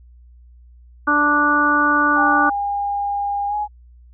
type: harmonic tone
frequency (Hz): 293.7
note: D4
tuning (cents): 0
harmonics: 1 / 2 / 3 / 4 / 5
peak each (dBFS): -21 / -28 / -24 / -17 / -17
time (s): 1.07-2.5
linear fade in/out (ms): 10
type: tone with pitch glide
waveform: sine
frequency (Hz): 810 to 835.7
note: G#5 to G#5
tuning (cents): -43 to +11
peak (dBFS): -19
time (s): 2.15-3.68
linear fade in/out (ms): 50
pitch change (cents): +54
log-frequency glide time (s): 3.48-3.55
effects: added 60 Hz sine -43 dBFS peak until 4.13 s